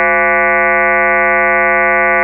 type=tone with frequency modulation; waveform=sine; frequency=1318.5 Hz; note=E6; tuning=in tune; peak=-8 dBFS; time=0-2.23 s; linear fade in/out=0 ms; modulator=159 Hz; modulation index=5.6; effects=none